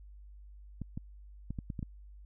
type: clicks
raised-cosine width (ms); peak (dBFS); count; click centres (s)
5; -25; 7; 0.817 / 0.975 / 1.506 / 1.588 / 1.702 / 1.792 / 1.828
effects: added 50 Hz sine -49 dBFS peak until 2.25 s